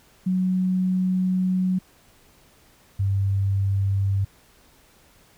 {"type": "tone pair in turn", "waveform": "sine", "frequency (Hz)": [185, 98.18], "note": ["F#3", "G2"], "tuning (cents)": [0, 3], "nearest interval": "major seventh", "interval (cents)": 1097, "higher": "first", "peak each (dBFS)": -19, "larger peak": "neither", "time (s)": [[0.26, 1.79], [2.99, 4.25]], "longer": "first", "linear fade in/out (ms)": 10, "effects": ["pink hiss -56 dBFS RMS until 5.37 s"]}